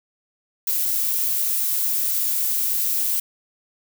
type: noise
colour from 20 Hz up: violet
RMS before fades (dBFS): -22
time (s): 0.67-3.2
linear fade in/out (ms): 5
effects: none